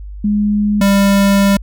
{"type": "tone pair in turn", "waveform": ["sine", "square"], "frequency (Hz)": [207.7, 198.48], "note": ["G#3", "G3"], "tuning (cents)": [0, 22], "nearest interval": "minor second", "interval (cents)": 78, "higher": "first", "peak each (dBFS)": [-11, -9], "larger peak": "second", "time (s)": [[0.24, 0.81], [0.81, 1.57]], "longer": "second", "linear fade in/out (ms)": 5, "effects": ["added 50 Hz sine -26 dBFS peak until 1.62 s"]}